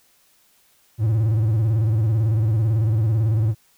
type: tone with vibrato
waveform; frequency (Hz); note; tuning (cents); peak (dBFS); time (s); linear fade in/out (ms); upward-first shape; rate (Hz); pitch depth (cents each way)
triangle; 110; A2; 0; -14; 0.98-3.55; 50; square; 18; 86
effects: white hiss -59 dBFS RMS until 3.77 s